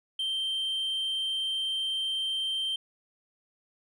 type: tone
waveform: sine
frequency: 3136 Hz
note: G7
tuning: in tune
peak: -25 dBFS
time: 0.19-2.76 s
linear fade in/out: 5 ms
effects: tanh soft clip ceiling -27 dBFS